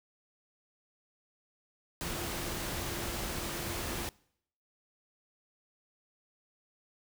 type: tone in noise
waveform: sine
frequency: 342.8 Hz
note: F4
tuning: 32 cents flat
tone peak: -46 dBFS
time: 2.01-4.09 s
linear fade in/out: 0 ms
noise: pink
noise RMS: -37 dBFS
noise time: 2.01-4.09 s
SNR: -12 dB
effects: noise-tail reverb RT60 0.7 s tail -24 dB re dry